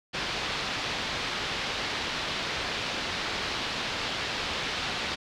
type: low-pass noise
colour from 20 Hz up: white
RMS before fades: -32 dBFS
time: 0.13-5.16 s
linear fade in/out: 20 ms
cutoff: 4300 Hz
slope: 24 dB/octave
effects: none